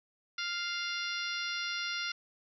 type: harmonic tone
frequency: 698.5 Hz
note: F5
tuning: in tune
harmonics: 2 / 3 / 4 / 5 / 6 / 7 / 8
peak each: -38 / -40 / -41 / -42 / -43 / -43 / -44 dBFS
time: 0.38-2.12 s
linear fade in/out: 5 ms
effects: none